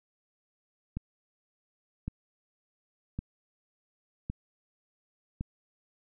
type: click train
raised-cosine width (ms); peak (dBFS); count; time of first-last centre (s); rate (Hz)
5; -21; 5; 0.97-5.41; 0.901
effects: none